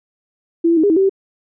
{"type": "tone with pitch steps", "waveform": "sine", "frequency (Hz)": [334.4, 336.5, 315.6, 406.6, 321.9, 385.4, 388.1], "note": ["E4", "E4", "D#4", "G#4", "E4", "G4", "G4"], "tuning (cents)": [25, 36, 25, -37, -41, -29, -17], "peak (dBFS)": -10, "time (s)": [0.64, 1.095], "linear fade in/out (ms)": 10, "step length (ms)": 65, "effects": []}